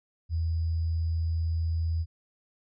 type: tone with sample-and-hold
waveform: sine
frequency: 82.2 Hz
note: E2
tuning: 4 cents flat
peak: -25 dBFS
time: 0.29-2.06 s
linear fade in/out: 50 ms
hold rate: 4900 Hz
effects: resampled to 16000 Hz